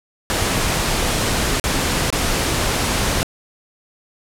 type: noise with dropouts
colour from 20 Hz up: pink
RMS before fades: -19 dBFS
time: 0.3-3.23 s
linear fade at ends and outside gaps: 0 ms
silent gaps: 1.598-1.64 / 2.103-2.126 s
effects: low-pass 11000 Hz 12 dB/octave